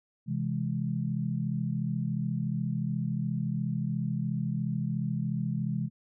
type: chord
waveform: sine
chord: C augmented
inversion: none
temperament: equal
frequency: 130.81 / 164.81 / 207.7 Hz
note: C3 / E3 / G#3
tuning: 0 / 0 / 0 cents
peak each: -32 / -32 / -33 dBFS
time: 0.26-5.9 s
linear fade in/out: 50 ms
effects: none